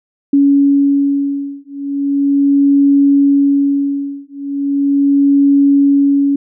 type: beating tone pair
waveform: sine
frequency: 280.3 / 280.68 Hz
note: C#4 / C#4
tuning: +19 / +22 cents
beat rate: 0.38 Hz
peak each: -12 dBFS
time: 0.33-6.36 s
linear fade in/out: 5 ms
effects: none